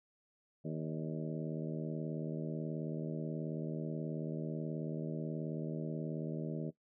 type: harmonic tone with a mistuned harmonic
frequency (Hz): 78.5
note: D#2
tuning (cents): +16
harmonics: 2 / 3 / 4 / 5 / 6 / 7 / 8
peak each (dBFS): -39 / -43 / -45 / -47 / -49 / -50 / -51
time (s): 0.64-6.71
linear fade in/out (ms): 20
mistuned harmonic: 7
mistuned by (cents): +54
effects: noise-tail reverb RT60 0.1 s tail -17 dB re dry